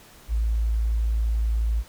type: tone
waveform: sine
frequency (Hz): 55.7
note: A1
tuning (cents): +22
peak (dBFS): -20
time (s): 0.28-1.84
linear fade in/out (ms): 50
effects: pink hiss -50 dBFS RMS until 1.88 s